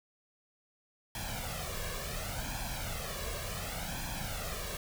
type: noise with flanger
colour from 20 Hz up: pink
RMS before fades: -38 dBFS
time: 1.15-4.77 s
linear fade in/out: 2 ms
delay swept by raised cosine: 1.2 to 1.8 ms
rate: 0.69 Hz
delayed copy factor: +0.75
effects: none